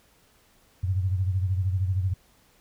sine beating tone pair, 92.5 / 105.5 Hz, F#2 / G#2, 0 / +28 cents, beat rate 13 Hz, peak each -23 / -31 dBFS, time 0.83-2.14 s, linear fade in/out 10 ms, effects pink hiss -61 dBFS RMS until 2.6 s

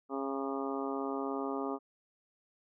harmonic tone with a mistuned harmonic, 136.7 Hz, C#3, 24 cents flat, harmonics 2 / 3 / 4 / 5 / 6 / 7 / 8 / 9, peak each -37 / -38 / -44 / -43 / -44 / -46 / -46 / -43 dBFS, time 0.09-1.79 s, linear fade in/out 50 ms, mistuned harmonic 9, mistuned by -22 cents, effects none

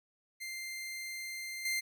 sawtooth tone with level steps, 2093 Hz, C7, in tune, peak -36 / -28 dBFS, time 0.4-1.81 s, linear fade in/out 20 ms, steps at 1.65 s, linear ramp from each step 5 ms, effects none

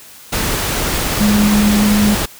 sine tone in noise, 208.2 Hz, G#3, 5 cents sharp, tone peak -10 dBFS, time 1.2-2.15 s, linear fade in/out 10 ms, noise pink, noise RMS -18 dBFS, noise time 0.32-2.26 s, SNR +5 dB, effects white hiss -39 dBFS RMS until 2.39 s

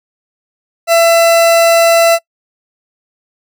40% pulse tone, 670 Hz, E5, 28 cents sharp, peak -5 dBFS, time 0.87-2.19 s, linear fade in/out 50 ms, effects noise-tail reverb RT60 0.1 s tail -24 dB re dry

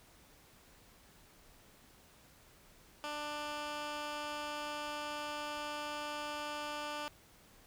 15% pulse tone with band-pass filter, 296.3 Hz, D4, 15 cents sharp, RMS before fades -41 dBFS, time 3.04-7.08 s, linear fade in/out 0 ms, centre 2300 Hz, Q 0.53, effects pink hiss -62 dBFS RMS until 7.66 s

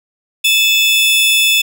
40% pulse tone pair together, 2612 / 3483 Hz, E7 / A7, -17 / -18 cents, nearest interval perfect fourth, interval 499 cents, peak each -11 dBFS, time 0.44-1.62 s, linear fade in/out 10 ms, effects none

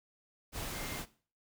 sine tone in noise, 2108 Hz, C7, 12 cents sharp, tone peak -50 dBFS, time 0.72-1.01 s, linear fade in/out 50 ms, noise pink, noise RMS -40 dBFS, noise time 0.52-1.06 s, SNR -13 dB, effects noise-tail reverb RT60 0.4 s tail -17 dB re dry

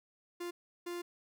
45% pulse tone bursts at uneven times, 349.2 Hz, F4, in tune, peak -38 dBFS, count 2, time 0.4-0.51 / 0.86-1.02 s, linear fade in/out 10 ms, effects none

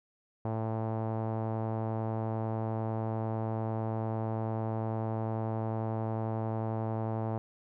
sawtooth tone with low-pass filter, 111.1 Hz, A2, 17 cents sharp, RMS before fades -33 dBFS, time 0.45-7.38 s, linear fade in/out 0 ms, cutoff 810 Hz, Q 2.2, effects none

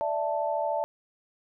sine chord, D suspended second, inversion none, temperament just, 587.3 / 660.7 / 881 Hz, D5 / E5 / A5, 0 / +4 / +2 cents, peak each -30 dBFS, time 0.01-0.84 s, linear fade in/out 0 ms, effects none

